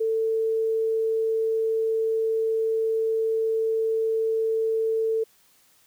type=tone; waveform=sine; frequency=445.8 Hz; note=A4; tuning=23 cents sharp; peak=-21 dBFS; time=0-5.24 s; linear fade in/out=10 ms; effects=white hiss -60 dBFS RMS until 5.86 s